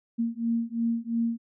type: beating tone pair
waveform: sine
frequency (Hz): 230 / 232.9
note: A#3 / A#3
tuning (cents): -23 / -1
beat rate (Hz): 2.9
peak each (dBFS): -28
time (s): 0.18-1.38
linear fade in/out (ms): 20
effects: none